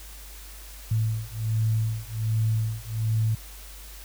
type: beating tone pair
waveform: sine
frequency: 110 / 111.3 Hz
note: A2 / A2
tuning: 0 / +20 cents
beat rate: 1.3 Hz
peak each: -26 dBFS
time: 0.91-3.35 s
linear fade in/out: 5 ms
effects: added 50 Hz sine -42 dBFS peak until 4.04 s + white hiss -46 dBFS RMS until 4.04 s